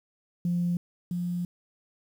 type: tone pair in turn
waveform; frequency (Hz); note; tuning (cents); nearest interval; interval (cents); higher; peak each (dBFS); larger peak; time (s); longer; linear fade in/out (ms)
sine; 174.61 / 176.03; F3 / F3; 0 / +14; unison; 14; second; -23 / -27; first; 0.45-0.77 / 1.11-1.45; second; 2
effects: tanh soft clip ceiling -19 dBFS + 9-bit